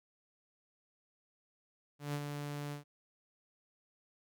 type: tone with ADSR envelope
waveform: sawtooth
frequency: 145.4 Hz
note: D3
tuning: 17 cents flat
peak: -30 dBFS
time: 1.99-2.84 s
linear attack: 150 ms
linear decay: 55 ms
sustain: -5 dB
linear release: 120 ms
effects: none